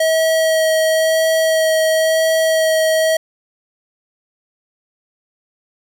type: tone with vibrato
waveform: square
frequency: 640 Hz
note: D#5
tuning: 49 cents sharp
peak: -13 dBFS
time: 0-3.17 s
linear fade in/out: 5 ms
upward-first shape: sine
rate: 0.97 Hz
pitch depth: 10 cents each way
effects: none